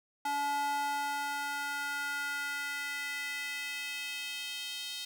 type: tone with high-pass filter sweep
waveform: square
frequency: 285.9 Hz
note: D4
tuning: 46 cents flat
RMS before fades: -36 dBFS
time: 0.25-5.05 s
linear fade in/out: 5 ms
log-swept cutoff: 750 to 3500 Hz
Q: 2.8
effects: none